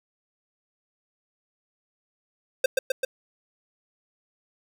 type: tone with echo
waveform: square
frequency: 523 Hz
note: C5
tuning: 1 cent flat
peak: -17 dBFS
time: 2.64-2.66 s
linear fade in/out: 5 ms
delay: 130 ms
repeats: 3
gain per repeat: -2 dB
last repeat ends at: 3.05 s
effects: none